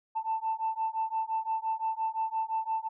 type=beating tone pair; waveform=sine; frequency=885 / 890.8 Hz; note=A5 / A5; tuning=+10 / +21 cents; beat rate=5.8 Hz; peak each=-31 / -31 dBFS; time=0.15-2.89 s; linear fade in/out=20 ms; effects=tanh soft clip ceiling -22 dBFS